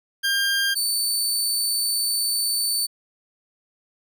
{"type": "tone pair in turn", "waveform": "20% pulse", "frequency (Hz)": [1601, 4528], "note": ["G6", "C#8"], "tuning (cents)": [36, 36], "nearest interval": "octave + tritone", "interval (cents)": 1800, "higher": "second", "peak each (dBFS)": -15, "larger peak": "neither", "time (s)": [[0.23, 0.75], [0.75, 2.87]], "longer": "second", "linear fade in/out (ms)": 20, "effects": []}